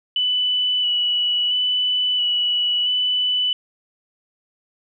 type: tone with vibrato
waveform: sine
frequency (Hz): 2965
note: F#7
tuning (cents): +3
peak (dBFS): -17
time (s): 0.16-3.53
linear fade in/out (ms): 2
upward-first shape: square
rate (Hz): 0.74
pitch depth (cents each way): 13
effects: none